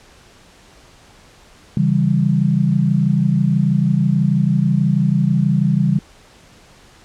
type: chord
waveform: sine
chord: C# diminished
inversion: none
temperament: equal with one note detuned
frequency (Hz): 138.59 / 164.81 / 197.02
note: C#3 / E3 / G3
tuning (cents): 0 / 0 / +9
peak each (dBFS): -17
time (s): 1.77-5.99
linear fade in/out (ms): 2
effects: pink hiss -47 dBFS RMS until 7.04 s + low-pass 8000 Hz 12 dB/octave